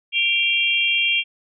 sine tone cluster, 2351 / 2765 / 3222 Hz, D7 / F7 / G7, +1 / -18 / +47 cents, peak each -21 dBFS, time 0.12-1.24 s, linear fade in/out 50 ms, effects none

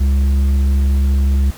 sine tone with tanh clipping, 68.3 Hz, C#2, 25 cents flat, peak -12 dBFS, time 0-1.51 s, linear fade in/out 10 ms, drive 7 dB, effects pink hiss -38 dBFS RMS until 1.57 s

